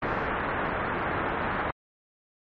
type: low-pass noise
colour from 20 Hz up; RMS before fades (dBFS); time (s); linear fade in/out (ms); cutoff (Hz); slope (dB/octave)
white; -29; 0.02-1.71; 5; 1700; 24
effects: MP3 32 kbps